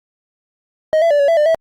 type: tone with pitch steps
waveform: triangle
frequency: 626 / 669 / 582 / 565 / 665 / 598 / 652 Hz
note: D#5 / E5 / D5 / C#5 / E5 / D5 / E5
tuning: +10 / +25 / -16 / +33 / +15 / +31 / -19 cents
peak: -8 dBFS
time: 0.93-1.546 s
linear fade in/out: 0 ms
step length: 88 ms
effects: Opus 48 kbps